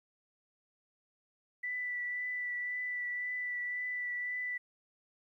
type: tone with vibrato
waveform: sine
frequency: 1975.5 Hz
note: B6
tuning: in tune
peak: -34 dBFS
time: 1.63-4.58 s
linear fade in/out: 10 ms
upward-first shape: triangle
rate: 1.9 Hz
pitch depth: 17 cents each way
effects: 12-bit